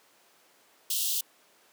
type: high-pass noise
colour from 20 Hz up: white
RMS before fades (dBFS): -29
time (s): 0.9-1.21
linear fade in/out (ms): 5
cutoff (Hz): 2800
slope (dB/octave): 96
effects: pink hiss -61 dBFS RMS until 1.72 s + high-pass 400 Hz 12 dB/octave